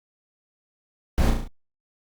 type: noise with echo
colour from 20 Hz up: brown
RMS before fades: -18 dBFS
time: 1.18-1.3 s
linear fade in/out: 0 ms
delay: 35 ms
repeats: 5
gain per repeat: -4 dB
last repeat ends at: 1.475 s
effects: Opus 48 kbps